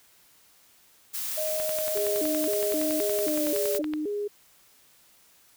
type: noise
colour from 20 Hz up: blue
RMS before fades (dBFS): -32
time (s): 1.13-3.79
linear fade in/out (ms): 20
type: tone with pitch glide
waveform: sine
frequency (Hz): 622.3 to 584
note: D#5 to D5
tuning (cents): 0 to -10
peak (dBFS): -28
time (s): 1.37-3.82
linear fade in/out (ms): 10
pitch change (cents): -110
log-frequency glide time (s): 3.22-3.53
type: click train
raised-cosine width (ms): 0.3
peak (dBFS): -20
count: 26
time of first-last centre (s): 1.6-3.936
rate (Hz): 10.7
type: tone with vibrato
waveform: sine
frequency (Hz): 354.4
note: F4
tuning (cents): +25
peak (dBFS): -27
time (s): 1.95-4.28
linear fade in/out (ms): 10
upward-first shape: square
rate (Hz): 1.9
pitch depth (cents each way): 260
effects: white hiss -59 dBFS RMS until 5.56 s